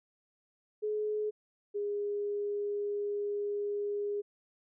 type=tone pair in turn; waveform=sine; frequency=424.2 / 410 Hz; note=G#4 / G#4; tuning=+37 / -22 cents; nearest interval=minor second; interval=59 cents; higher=first; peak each=-30 / -31 dBFS; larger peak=first; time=0.82-1.31 / 1.74-4.22 s; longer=second; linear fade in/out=20 ms; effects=none